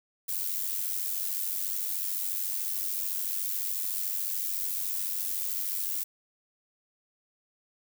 violet noise with amplitude modulation, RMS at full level -29 dBFS, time 0.28-6.04 s, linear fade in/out 10 ms, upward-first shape sine, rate 93.8 Hz, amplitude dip 60%, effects none

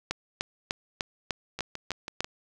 two click trains, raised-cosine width 0.2 ms, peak -18 / -11 dBFS, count 5 / 8, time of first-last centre 1.59-2.245 / 0.11-2.206 s, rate 6.11 / 3.34 Hz, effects none

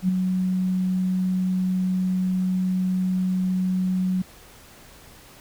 sine tone with ADSR envelope, 185 Hz, F#3, in tune, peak -15 dBFS, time 0.02-4.22 s, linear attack 67 ms, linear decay 8 ms, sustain -5 dB, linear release 5 ms, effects pink hiss -48 dBFS RMS until 5.4 s

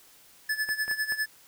square tone with tremolo, 1731 Hz, A6, 29 cents flat, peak -25 dBFS, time 0.49-1.26 s, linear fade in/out 5 ms, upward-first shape sine, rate 10 Hz, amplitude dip 80%
clicks, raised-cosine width 0.5 ms, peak -26 dBFS, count 4, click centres 0.69 / 0.88 / 0.913 / 1.122 s
effects white hiss -56 dBFS RMS until 1.47 s

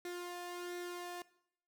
sawtooth tone with flanger, 353 Hz, F4, 19 cents sharp, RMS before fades -44 dBFS, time 0.05-1.22 s, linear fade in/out 2 ms, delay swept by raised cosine 0.51 to 1.18 ms, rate 1.4 Hz, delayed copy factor +0.5, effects noise-tail reverb RT60 0.7 s tail -19 dB re dry

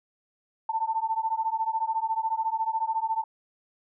sine beating tone pair, 885 / 899 Hz, A5 / A5, +10 / +37 cents, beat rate 14 Hz, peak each -28 dBFS, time 0.69-3.24 s, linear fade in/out 5 ms, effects none

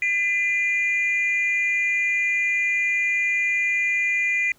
sine tone pair together, 2015 / 2405 Hz, B6 / D7, +34 / +41 cents, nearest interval minor third, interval 307 cents, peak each -21 dBFS, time 0.02-4.52 s, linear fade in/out 2 ms, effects tanh soft clip ceiling -14 dBFS + pink hiss -58 dBFS RMS until 4.58 s

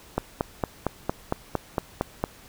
click train, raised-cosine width 1 ms, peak -9 dBFS, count 10, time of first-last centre 0.18-2.239 s, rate 4.37 Hz, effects pink hiss -50 dBFS RMS until 2.48 s

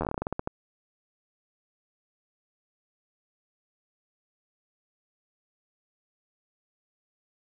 slowing click train, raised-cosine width 1 ms, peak -15 dBFS, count 14, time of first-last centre 0.01-0.474 s, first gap 11 ms, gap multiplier 1.18, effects none

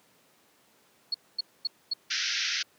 sine tone bursts, 4348 Hz, C#8, 34 cents flat, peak -25 dBFS, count 4, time 1.12-1.936 s, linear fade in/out 5 ms, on 24 ms, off 240 ms
white band-pass noise, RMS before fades -30 dBFS, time 2.1-2.63 s, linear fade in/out 10 ms, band 1400 to 6000 Hz, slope 96 dB/octave
effects pink hiss -63 dBFS RMS until 2.78 s + high-pass 200 Hz 12 dB/octave

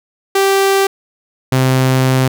sawtooth tone pair in turn, 390.7 / 130.38 Hz, G4 / C3, -6 / -6 cents, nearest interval octave + perfect fifth, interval 1900 cents, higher first, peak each -6 dBFS, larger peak neither, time 0.35-0.87 / 1.52-2.28 s, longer second, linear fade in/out 5 ms, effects none

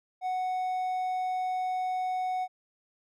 triangle tone, 740 Hz, F#5, in tune, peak -26 dBFS, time 0.21-2.48 s, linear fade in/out 50 ms, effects none

